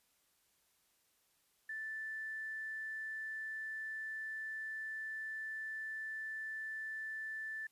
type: tone with quantisation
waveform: sine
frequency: 1760 Hz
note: A6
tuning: in tune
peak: -40 dBFS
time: 1.69-7.67 s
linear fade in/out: 5 ms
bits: 11
effects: white hiss -75 dBFS RMS until 7.71 s + resampled to 32000 Hz